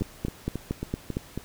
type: two click trains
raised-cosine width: 3 ms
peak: -17 / -14 dBFS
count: 6 / 6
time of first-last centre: 0.01-1.376 / 0.02-1.169 s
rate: 3.66 / 4.35 Hz
effects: pink hiss -49 dBFS RMS until 1.44 s